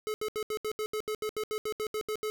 square tone bursts, 429.2 Hz, A4, 43 cents flat, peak -31 dBFS, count 16, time 0.07-2.3 s, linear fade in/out 0 ms, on 70 ms, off 74 ms, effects none

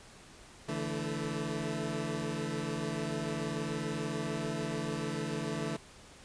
20% pulse chord, D suspended second, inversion none, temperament equal with one note detuned, 144.39 / 164.81 / 220 Hz, D3 / E3 / A3, -29 / 0 / 0 cents, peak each -33 dBFS, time 0.68-5.77 s, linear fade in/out 10 ms, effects pink hiss -54 dBFS RMS until 6.24 s + resampled to 22050 Hz

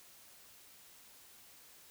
silence, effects white hiss -59 dBFS RMS until 1.9 s

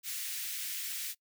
white high-pass noise, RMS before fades -38 dBFS, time 0.03-1.15 s, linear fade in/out 50 ms, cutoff 1800 Hz, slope 24 dB/octave, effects noise-tail reverb RT60 0.1 s tail -22 dB re dry

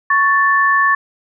sine tone pair together, 1111.5 / 1760 Hz, C#6 / A6, +4 / 0 cents, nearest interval minor sixth, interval 796 cents, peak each -13 dBFS, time 0.1-0.95 s, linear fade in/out 5 ms, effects none

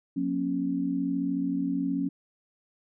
sine tone cluster, 181.6 / 236.2 / 275 Hz, F#3 / A#3 / C#4, -32 / +23 / -14 cents, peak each -32 / -34 / -27 dBFS, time 0.16-2.09 s, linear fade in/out 10 ms, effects none

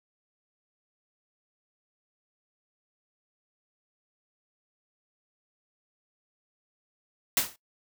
white noise with exponential decay, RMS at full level -20 dBFS, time 7.37-7.56 s, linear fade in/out 2 ms, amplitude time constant 41 ms, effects noise-tail reverb RT60 0.1 s tail -18 dB re dry

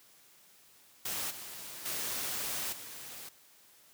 white noise with level steps, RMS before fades -36 / -45 / -36 / -46 dBFS, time 1.05-3.29 s, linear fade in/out 5 ms, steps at 1.3 / 1.85 / 2.72 s, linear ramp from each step 10 ms, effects white hiss -61 dBFS RMS until 3.93 s + high-pass 80 Hz 12 dB/octave

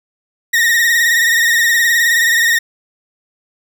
40% pulse tone with vibrato, 1864.7 Hz, A#6, in tune, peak -9 dBFS, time 0.53-2.59 s, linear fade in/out 10 ms, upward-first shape triangle, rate 19 Hz, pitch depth 70 cents each way, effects none

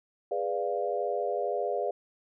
sine chord, G# diminished seventh, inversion none, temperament equal with one note detuned, 412 / 493.9 / 587.3 / 698.5 Hz, G#4 / B4 / D5 / F5, -14 / 0 / 0 / 0 cents, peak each -33 dBFS, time 0.31-1.91 s, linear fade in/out 5 ms, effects none

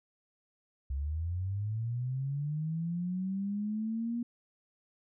sine linear sweep, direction up, 65.41 to 239.6 Hz, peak -31 dBFS, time 0.9-4.23 s, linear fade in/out 5 ms, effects none

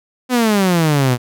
sawtooth exponential sweep, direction down, 257.1 to 119.2 Hz, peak -8 dBFS, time 0.29-1.18 s, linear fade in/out 50 ms, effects none

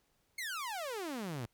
sawtooth exponential sweep, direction down, 2204 to 109 Hz, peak -34 dBFS, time 0.38-1.46 s, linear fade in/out 5 ms, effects pink hiss -75 dBFS RMS until 1.53 s

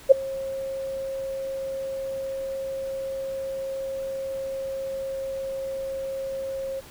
sine tone with ADSR envelope, 538 Hz, C5, 48 cents sharp, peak -5 dBFS, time 0.09-6.81 s, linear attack 25 ms, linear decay 10 ms, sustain -23 dB, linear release 21 ms, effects pink hiss -47 dBFS RMS until 6.9 s

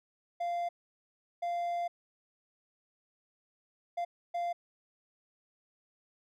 triangle tone bursts at uneven times, 694 Hz, F5, 11 cents flat, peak -29 dBFS, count 4, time 0.4-0.69 / 1.42-1.88 / 3.97-4.05 / 4.34-4.53 s, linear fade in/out 10 ms, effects none

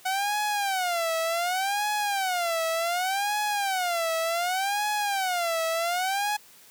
sawtooth tone with vibrato, 740 Hz, F#5, in tune, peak -21 dBFS, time 0.05-6.37 s, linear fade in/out 10 ms, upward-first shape sine, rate 0.67 Hz, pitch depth 220 cents each way, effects white hiss -53 dBFS RMS until 6.7 s + high-pass 100 Hz 12 dB/octave

